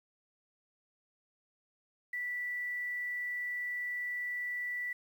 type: tone with quantisation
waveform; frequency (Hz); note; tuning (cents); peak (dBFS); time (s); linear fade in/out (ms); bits
sine; 1965; B6; -9; -34; 2.13-4.93; 5; 10
effects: none